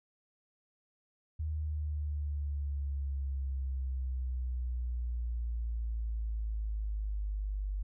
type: exponential sweep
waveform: sine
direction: down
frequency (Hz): 77.78 to 49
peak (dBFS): -32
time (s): 1.39-7.83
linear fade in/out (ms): 10
effects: none